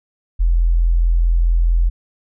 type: tone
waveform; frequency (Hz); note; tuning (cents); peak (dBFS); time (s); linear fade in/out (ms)
sine; 42.31; E1; +46; -11; 0.39-1.9; 20
effects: none